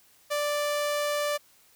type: tone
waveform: sawtooth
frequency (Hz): 587.3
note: D5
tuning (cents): 0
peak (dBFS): -22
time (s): 0.3-1.38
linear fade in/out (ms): 20
effects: white hiss -60 dBFS RMS until 1.75 s